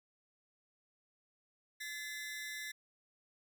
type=ring-modulated tone; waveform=sawtooth; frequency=1888 Hz; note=A#6; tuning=22 cents sharp; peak=-35 dBFS; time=1.8-2.72 s; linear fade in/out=10 ms; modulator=160 Hz; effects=none